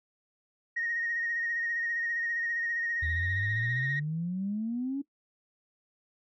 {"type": "tone with vibrato", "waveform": "sine", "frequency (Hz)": 1864.7, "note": "A#6", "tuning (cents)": 0, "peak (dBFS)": -29, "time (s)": [0.76, 4], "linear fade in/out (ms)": 10, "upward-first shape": "sine", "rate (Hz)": 15, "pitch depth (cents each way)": 27}
{"type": "exponential sweep", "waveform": "sine", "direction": "up", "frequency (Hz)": [77.4, 285], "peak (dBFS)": -29, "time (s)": [3.02, 5.02], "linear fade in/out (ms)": 10}
{"effects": ["noise-tail reverb RT60 0.1 s tail -19 dB re dry", "tanh soft clip ceiling -22 dBFS"]}